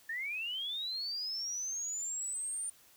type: linear sweep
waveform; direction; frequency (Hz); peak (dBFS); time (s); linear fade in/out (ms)
sine; up; 1760 to 9080; -35; 0.09-2.7; 5
effects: white hiss -62 dBFS RMS until 2.96 s